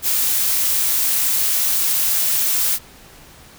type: noise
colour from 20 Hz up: blue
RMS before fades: -18 dBFS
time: 0.02-2.79 s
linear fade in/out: 50 ms
effects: pink hiss -44 dBFS RMS until 3.58 s